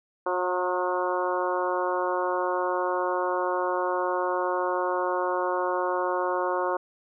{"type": "harmonic tone with a mistuned harmonic", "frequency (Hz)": 180.6, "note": "F#3", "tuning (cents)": -42, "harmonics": [2, 3, 4, 5, 6, 7, 8], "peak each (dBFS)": [-30, -29, -34, -31, -31, -36, -37], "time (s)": [0.26, 6.77], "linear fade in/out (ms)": 5, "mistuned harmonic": 5, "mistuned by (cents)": 25, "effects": []}